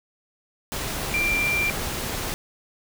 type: tone in noise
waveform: sine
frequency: 2367 Hz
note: D7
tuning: 13 cents sharp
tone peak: -21 dBFS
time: 1.14-1.7 s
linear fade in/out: 0 ms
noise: pink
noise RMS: -29 dBFS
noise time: 0.72-2.34 s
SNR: +5 dB
effects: none